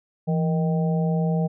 harmonic tone with a mistuned harmonic, 156.5 Hz, D#3, 10 cents sharp, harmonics 1 / 3 / 4 / 5, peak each -20 / -30 / -32 / -34 dBFS, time 0.27-1.48 s, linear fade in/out 20 ms, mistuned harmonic 1, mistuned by +110 cents, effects none

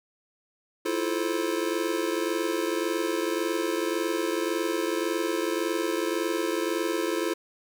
square chord, F major seventh, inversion third, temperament just, 327.4 / 349.2 / 436.5 / 523.8 Hz, E4 / F4 / A4 / C5, -12 / 0 / -14 / +2 cents, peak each -31 / -31 / -32 / -35 dBFS, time 0.85-7.34 s, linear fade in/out 10 ms, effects none

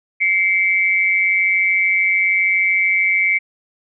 sine tone pair together, 2106 / 2293 Hz, C7 / D7, +11 / -42 cents, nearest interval minor second, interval 147 cents, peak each -16 dBFS, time 0.2-3.39 s, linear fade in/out 20 ms, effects none

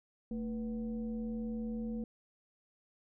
sine tone with frequency modulation, 224.5 Hz, A3, 35 cents sharp, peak -35 dBFS, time 0.31-2.04 s, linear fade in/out 2 ms, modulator 264 Hz, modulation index 0.58, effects none

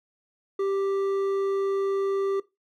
triangle tone with hard clipping, 392 Hz, G4, in tune, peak -25 dBFS, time 0.59-2.4 s, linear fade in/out 5 ms, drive 10 dB, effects noise-tail reverb RT60 0.2 s tail -18 dB re dry

